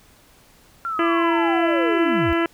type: linear sweep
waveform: sine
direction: down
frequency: 1383 to 55.7 Hz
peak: -23 dBFS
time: 0.85-2.33 s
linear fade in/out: 0 ms
type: harmonic tone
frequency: 335.2 Hz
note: E4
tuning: 29 cents sharp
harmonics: 1 / 2 / 3 / 4 / 5 / 6 / 7 / 8 / 9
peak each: -19 / -27 / -29 / -27 / -29 / -31 / -36 / -35 / -36 dBFS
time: 0.99-2.46 s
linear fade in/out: 2 ms
effects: pink hiss -53 dBFS RMS until 2.53 s